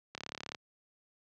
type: click train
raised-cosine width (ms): 0.2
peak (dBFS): -22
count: 15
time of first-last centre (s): 0.15-0.548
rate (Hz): 35.2
effects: high-pass 100 Hz 12 dB/octave + low-pass 7000 Hz 12 dB/octave